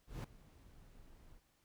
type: noise with ADSR envelope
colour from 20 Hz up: brown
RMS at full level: -39 dBFS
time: 0.07-1.41 s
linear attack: 170 ms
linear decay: 5 ms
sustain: -21 dB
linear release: 51 ms
effects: pink hiss -75 dBFS RMS until 1.64 s